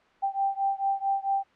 sine beating tone pair, 784 / 788.5 Hz, G5 / G5, 0 / +10 cents, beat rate 4.5 Hz, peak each -27 / -28 dBFS, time 0.22-1.44 s, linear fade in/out 20 ms, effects white hiss -60 dBFS RMS until 1.55 s + low-pass 2000 Hz 12 dB/octave

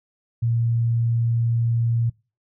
sine tone, 116.54 Hz, A#2, in tune, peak -18 dBFS, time 0.42-2.1 s, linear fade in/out 10 ms, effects noise-tail reverb RT60 0.3 s tail -23 dB re dry

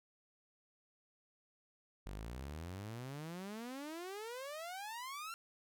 sawtooth exponential sweep, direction up, 46.25 to 1384 Hz, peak -40 dBFS, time 2.06-5.34 s, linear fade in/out 0 ms, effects none

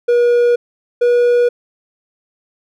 triangle tone pair in turn, 480.4 / 483.5 Hz, B4 / B4, -48 / -37 cents, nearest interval unison, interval 11 cents, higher second, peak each -7 dBFS, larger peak neither, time 0.08-0.56 / 1.01-1.49 s, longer neither, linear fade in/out 10 ms, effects none

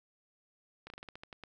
slowing click train, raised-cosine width 0.3 ms, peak -30 dBFS, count 10, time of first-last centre 0.87-1.437 s, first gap 31 ms, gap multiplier 1.17, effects none

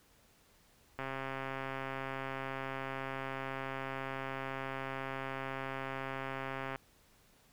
click train, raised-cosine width 0.5 ms, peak -24 dBFS, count 774, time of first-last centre 0.99-6.759 s, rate 134 Hz, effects pink hiss -66 dBFS RMS until 7.52 s

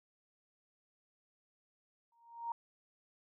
sine tone with exponential growth, 932.3 Hz, A#5, in tune, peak -33 dBFS, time 2.12-2.52 s, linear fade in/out 2 ms, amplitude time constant 86 ms, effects none

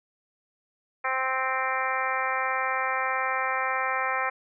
harmonic tone, 261.6 Hz, C4, in tune, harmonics 2 / 3 / 4 / 5 / 6 / 7 / 8 / 9, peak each -35 / -32 / -31 / -31 / -36 / -32 / -35 / -35 dBFS, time 1.04-4.3 s, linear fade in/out 10 ms, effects none

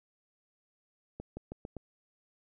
accelerating click train, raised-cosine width 2 ms, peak -27 dBFS, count 5, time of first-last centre 1.2-1.767 s, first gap 170 ms, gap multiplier 0.88, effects none

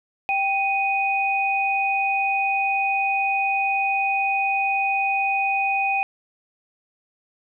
sine tone pair together, 784 / 2489 Hz, G5 / D#7, 0 / 0 cents, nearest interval octave + minor sixth, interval 2000 cents, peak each -22 dBFS, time 0.29-6.03 s, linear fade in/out 0 ms, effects none

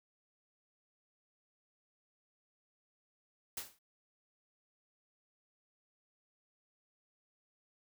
white noise with exponential decay, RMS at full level -37 dBFS, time 3.57-3.79 s, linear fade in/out 5 ms, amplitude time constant 46 ms, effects none

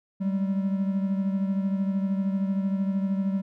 triangle beating tone pair, 192.8 / 205.8 Hz, G3 / G#3, -28 / -16 cents, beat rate 13 Hz, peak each -22 / -30 dBFS, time 0.2-3.42 s, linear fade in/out 20 ms, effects none

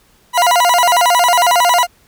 40% pulse tone with vibrato, 830.6 Hz, G#5, in tune, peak -8 dBFS, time 0.33-1.87 s, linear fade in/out 50 ms, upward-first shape square, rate 11 Hz, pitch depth 290 cents each way, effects pink hiss -52 dBFS RMS until 2.07 s

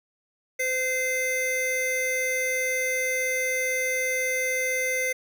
square tone pair together, 512.7 / 2074 Hz, C5 / C7, -35 / -16 cents, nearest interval 2 octaves, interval 2419 cents, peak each -30 / -26 dBFS, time 0.59-5.13 s, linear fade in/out 10 ms, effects none

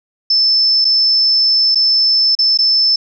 sine tone with dropouts, 5274 Hz, E8, in tune, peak -9 dBFS, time 0.3-2.96 s, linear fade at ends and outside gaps 5 ms, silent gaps 0.846-0.85 / 1.748-1.755 / 2.352-2.388 / 2.575-2.587 s, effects none

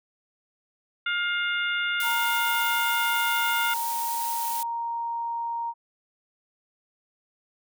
harmonic tone, 707 Hz, F5, 21 cents sharp, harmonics 2 / 3 / 4 / 5, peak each -26 / -31 / -32 / -35 dBFS, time 1.06-3.74 s, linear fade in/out 5 ms
blue noise, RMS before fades -33 dBFS, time 2-4.63 s, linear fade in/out 2 ms
sine tone, 932.3 Hz, A#5, in tune, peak -27 dBFS, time 2.02-5.74 s, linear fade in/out 50 ms
effects none

